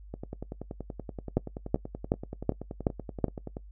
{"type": "two click trains", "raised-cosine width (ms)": 2, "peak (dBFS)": [-23, -10], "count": [37, 6], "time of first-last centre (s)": [[0.14, 3.569], [1.37, 3.243]], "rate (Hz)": [10.5, 2.67], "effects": ["noise-tail reverb RT60 0.1 s tail -20 dB re dry", "added 50 Hz sine -45 dBFS peak until 3.71 s"]}